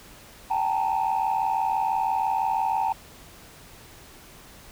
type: tone cluster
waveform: sine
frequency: 775 / 861 / 921 Hz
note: G5 / A5 / A#5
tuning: -20 / -38 / -21 cents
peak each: -25 dBFS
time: 0.5-2.93 s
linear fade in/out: 10 ms
effects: tanh soft clip ceiling -17 dBFS + pink hiss -48 dBFS RMS until 4.71 s